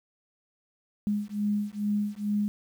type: beating tone pair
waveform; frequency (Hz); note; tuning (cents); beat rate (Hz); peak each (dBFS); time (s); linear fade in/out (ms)
sine; 205.9 / 208.2; G#3 / G#3; -15 / +5; 2.3; -29; 1.07-2.48; 0
effects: 9-bit